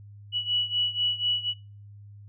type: beating tone pair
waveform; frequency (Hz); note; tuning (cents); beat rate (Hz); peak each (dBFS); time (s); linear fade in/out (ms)
sine; 2939 / 2943.1; F#7 / F#7; -12 / -10; 4.1; -26 / -29; 0.32-1.54; 50
effects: noise-tail reverb RT60 0.4 s tail -26 dB re dry + added 102 Hz sine -44 dBFS peak until 2.28 s